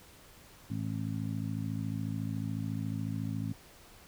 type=harmonic tone; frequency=54 Hz; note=A1; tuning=32 cents flat; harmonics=2 / 3 / 4 / 5; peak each=-36 / -38 / -39 / -40 dBFS; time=0.7-3.53 s; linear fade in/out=5 ms; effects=pink hiss -56 dBFS RMS until 4.07 s